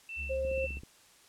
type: tone with tremolo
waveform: sine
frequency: 2675 Hz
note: E7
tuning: 25 cents sharp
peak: -35 dBFS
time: 0.09-0.79 s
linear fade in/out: 2 ms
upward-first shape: triangle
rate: 2.3 Hz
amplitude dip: 100%
type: tone with vibrato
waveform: triangle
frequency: 69.3 Hz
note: C#2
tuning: in tune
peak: -36 dBFS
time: 0.16-0.82 s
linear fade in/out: 50 ms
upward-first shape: sine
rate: 4.5 Hz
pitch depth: 42 cents each way
type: tone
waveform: sine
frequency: 531 Hz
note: C5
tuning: 25 cents sharp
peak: -30 dBFS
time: 0.29-0.67 s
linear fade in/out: 20 ms
type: click train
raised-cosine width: 3 ms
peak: -34 dBFS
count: 7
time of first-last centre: 0.45-0.835 s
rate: 15.6 Hz
effects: white hiss -60 dBFS RMS until 1.28 s + low-pass 10000 Hz 12 dB/octave